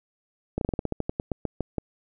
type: slowing click train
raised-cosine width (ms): 2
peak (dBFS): -13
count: 15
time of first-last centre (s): 0.58-1.783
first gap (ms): 32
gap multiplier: 1.14
effects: none